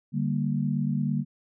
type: chord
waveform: sine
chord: G minor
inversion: second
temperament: equal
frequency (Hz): 146.83 / 196 / 233.1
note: D3 / G3 / Bb3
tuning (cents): 0 / 0 / 0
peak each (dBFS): -27 / -29 / -29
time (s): 0.12-1.25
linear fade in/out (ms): 50
effects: none

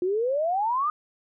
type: exponential sweep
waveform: sine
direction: up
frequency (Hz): 349.2 to 1253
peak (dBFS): -22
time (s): 0.02-0.9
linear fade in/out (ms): 2
effects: none

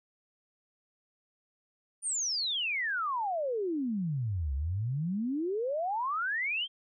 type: exponential two-way sweep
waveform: sine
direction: down then up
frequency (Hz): 9470 to 65.41 to 3251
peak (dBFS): -29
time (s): 2.02-6.68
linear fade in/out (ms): 50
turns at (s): 4.54
effects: none

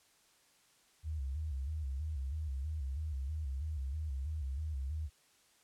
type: tone with vibrato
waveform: sine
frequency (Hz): 72.2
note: D2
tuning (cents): -29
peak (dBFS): -35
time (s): 1.03-5.1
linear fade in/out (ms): 50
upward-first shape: square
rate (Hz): 3.1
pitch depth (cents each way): 130
effects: white hiss -68 dBFS RMS until 5.63 s + low-pass 10000 Hz 12 dB/octave

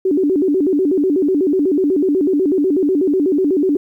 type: tone with vibrato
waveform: sine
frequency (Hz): 331.6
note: E4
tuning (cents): +10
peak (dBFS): -12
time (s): 0.05-3.77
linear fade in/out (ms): 5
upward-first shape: square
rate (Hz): 8.1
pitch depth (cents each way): 230
effects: 9-bit

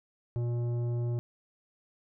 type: tone with tanh clipping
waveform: triangle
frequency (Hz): 119.6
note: A#2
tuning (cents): +45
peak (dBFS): -30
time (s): 0.36-1.19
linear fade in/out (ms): 0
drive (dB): 15
effects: none

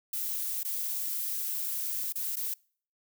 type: noise with dropouts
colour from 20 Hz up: violet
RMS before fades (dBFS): -33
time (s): 0.13-2.54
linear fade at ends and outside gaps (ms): 5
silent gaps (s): 0.632-0.648 / 2.125-2.155 / 2.358-2.367
effects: noise-tail reverb RT60 0.5 s tail -26 dB re dry

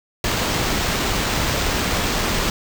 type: noise with sample-and-hold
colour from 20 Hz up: pink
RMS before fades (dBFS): -21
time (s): 0.24-2.5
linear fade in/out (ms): 2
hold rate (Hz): 11025
effects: none

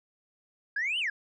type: exponential two-way sweep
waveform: sine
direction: up then down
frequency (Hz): 1600 to 3104 to 1600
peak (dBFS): -26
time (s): 0.76-1.1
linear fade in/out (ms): 5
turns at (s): 0.99
effects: tanh soft clip ceiling -24 dBFS

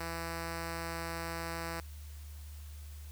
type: tone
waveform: 5% pulse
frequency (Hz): 166.3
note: E3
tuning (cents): +16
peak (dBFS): -26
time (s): 0-1.8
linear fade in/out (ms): 2
effects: added 74 Hz sine -44 dBFS peak until 3.11 s + white hiss -58 dBFS RMS until 3.11 s

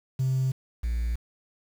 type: tone pair in turn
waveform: triangle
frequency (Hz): 131.2 / 58.07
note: C3 / A#1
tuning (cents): +5 / -6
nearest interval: octave + major second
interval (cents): 1411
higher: first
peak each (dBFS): -19 / -22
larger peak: first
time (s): 0.19-0.52 / 0.83-1.16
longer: neither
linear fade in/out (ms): 10
effects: tanh soft clip ceiling -19 dBFS + 8-bit

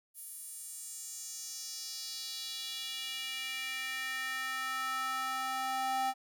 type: tone with high-pass filter sweep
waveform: square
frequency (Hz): 261.6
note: C4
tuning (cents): 0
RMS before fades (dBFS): -38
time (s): 0.14-6.14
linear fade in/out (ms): 50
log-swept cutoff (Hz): 11000 to 770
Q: 2.8
effects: none

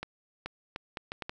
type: accelerating click train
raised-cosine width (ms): 0.3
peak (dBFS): -20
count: 7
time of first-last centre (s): 0.03-1.295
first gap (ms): 430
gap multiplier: 0.7
effects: none

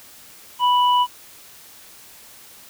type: tone pair together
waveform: sine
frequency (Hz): 985.5 / 2960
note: B5 / F#7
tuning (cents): -4 / 0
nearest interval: octave + perfect fifth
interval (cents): 1904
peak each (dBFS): -14 / -24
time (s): 0.59-1.07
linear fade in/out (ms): 50
effects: white hiss -45 dBFS RMS until 2.69 s

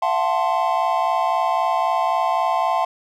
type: chord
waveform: triangle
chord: F# half-diminished seventh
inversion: third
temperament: equal with one note detuned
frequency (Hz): 676.2 / 740 / 880 / 1046.5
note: E5 / F#5 / A5 / C6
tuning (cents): +44 / 0 / 0 / 0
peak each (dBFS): -21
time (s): 0.02-2.85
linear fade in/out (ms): 5
effects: none

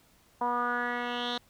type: tone with low-pass filter sweep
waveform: 10% pulse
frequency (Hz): 242.4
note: B3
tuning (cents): -32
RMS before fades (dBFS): -31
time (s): 0.41-1.38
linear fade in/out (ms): 5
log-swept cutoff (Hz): 920 to 4000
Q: 4.5
effects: pink hiss -63 dBFS RMS until 1.49 s

